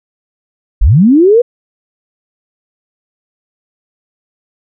sine linear sweep, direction up, 30.87 to 497.8 Hz, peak -3 dBFS, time 0.81-1.42 s, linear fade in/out 10 ms, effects none

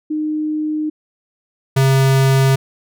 sine / square tone pair in turn, 306.6 / 134.38 Hz, D#4 / C3, -25 / +47 cents, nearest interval octave + major second, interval 1428 cents, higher first, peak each -17 / -11 dBFS, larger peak second, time 0.1-0.9 / 1.76-2.56 s, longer neither, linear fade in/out 10 ms, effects none

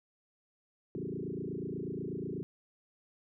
sine tone with frequency modulation, 274.6 Hz, C#4, 16 cents flat, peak -35 dBFS, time 0.95-2.43 s, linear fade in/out 0 ms, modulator 28.2 Hz, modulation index 5.1, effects none

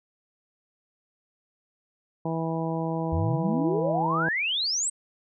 harmonic tone, 163.2 Hz, E3, 17 cents flat, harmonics 1 / 2 / 3 / 4 / 5 / 6, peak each -29 / -32 / -34 / -35 / -36 / -37 dBFS, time 2.25-4.29 s, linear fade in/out 5 ms
sine exponential sweep, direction up, 77.2 to 8400 Hz, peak -24 dBFS, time 3.12-4.9 s, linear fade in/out 10 ms
effects none

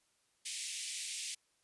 white band-pass noise, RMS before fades -42 dBFS, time 0.45-1.35 s, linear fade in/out 10 ms, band 2100 to 10000 Hz, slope 48 dB/octave, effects white hiss -75 dBFS RMS until 1.63 s + resampled to 24000 Hz

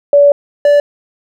sine / triangle tone pair in turn, 573 / 580.3 Hz, D5 / D5, -43 / -21 cents, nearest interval unison, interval 22 cents, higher second, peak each -3 dBFS, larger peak neither, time 0.13-0.32 / 0.65-0.8 s, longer first, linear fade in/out 2 ms, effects none

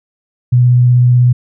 sine tone with vibrato, 123.47 Hz, B2, in tune, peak -5 dBFS, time 0.52-1.33 s, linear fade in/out 10 ms, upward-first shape triangle, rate 16 Hz, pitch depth 12 cents each way, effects none

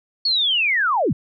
sine linear sweep, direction down, 4435 to 92.5 Hz, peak -16 dBFS, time 0.25-1.13 s, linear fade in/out 5 ms, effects none

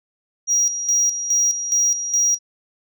sine tone with tremolo, 5730 Hz, F8, 44 cents sharp, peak -12 dBFS, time 0.47-2.39 s, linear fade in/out 50 ms, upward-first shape square, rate 2.4 Hz, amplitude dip 70%, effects tanh soft clip ceiling -13 dBFS

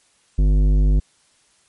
sine tone with tanh clipping, 50 Hz, G1, 35 cents sharp, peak -14 dBFS, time 0.38-1 s, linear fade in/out 10 ms, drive 13 dB, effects white hiss -59 dBFS RMS until 1.68 s + MP3 48 kbps

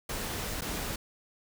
pink noise with dropouts, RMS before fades -35 dBFS, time 0.09-0.96 s, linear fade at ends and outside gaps 5 ms, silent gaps 0.61-0.618 s, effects none

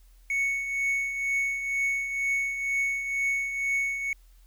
triangle tone with tremolo, 2217 Hz, C#7, in tune, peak -21 dBFS, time 0.3-4.13 s, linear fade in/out 2 ms, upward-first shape triangle, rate 2.1 Hz, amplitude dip 60%, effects added 42 Hz sine -52 dBFS peak until 4.46 s + white hiss -66 dBFS RMS until 4.46 s

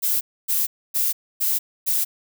violet noise bursts, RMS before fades -21 dBFS, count 5, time 0.02-2.05 s, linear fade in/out 20 ms, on 190 ms, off 270 ms, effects none

